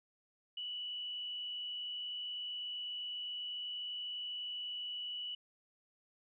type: tone with frequency modulation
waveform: sine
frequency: 2952 Hz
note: F#7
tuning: 5 cents flat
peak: -39 dBFS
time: 0.57-5.35 s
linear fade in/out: 5 ms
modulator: 72.3 Hz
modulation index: 0.67
effects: none